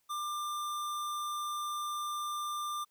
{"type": "tone", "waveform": "square", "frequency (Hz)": 1192, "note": "D6", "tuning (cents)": 25, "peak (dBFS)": -35, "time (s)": [0.09, 2.85], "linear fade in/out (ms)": 20, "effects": ["white hiss -75 dBFS RMS until 2.9 s"]}